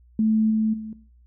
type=tone with level steps; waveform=sine; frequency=218.5 Hz; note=A3; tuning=12 cents flat; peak=-17 / -19 / -32 dBFS; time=0.19-0.93 s; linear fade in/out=2 ms; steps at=0.5 / 0.73 s; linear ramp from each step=10 ms; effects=noise-tail reverb RT60 0.5 s tail -18 dB re dry + added 60 Hz sine -51 dBFS peak until 1.26 s